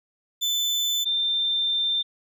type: tone pair in turn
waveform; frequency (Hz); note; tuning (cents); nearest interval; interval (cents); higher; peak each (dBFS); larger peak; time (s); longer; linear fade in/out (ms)
35% pulse / sine; 3520 / 3582; A7 / A7; 0 / +30; unison; 30; second; -20 / -21; first; 0.41-1.05 / 1.05-2.03; second; 20
effects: none